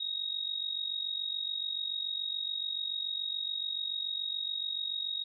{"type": "tone with amplitude modulation", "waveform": "sine", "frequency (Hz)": 3766, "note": "A#7", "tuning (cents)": 17, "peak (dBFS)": -29, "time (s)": [0, 5.24], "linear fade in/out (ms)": 10, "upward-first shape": "sine", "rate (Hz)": 47, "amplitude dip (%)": 75, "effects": []}